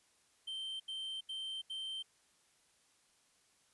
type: tone bursts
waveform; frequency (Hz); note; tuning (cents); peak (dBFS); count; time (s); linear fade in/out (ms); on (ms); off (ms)
triangle; 3123; G7; -7; -38; 4; 0.47-2.027; 10; 330; 79
effects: white hiss -71 dBFS RMS until 3.73 s + resampled to 24000 Hz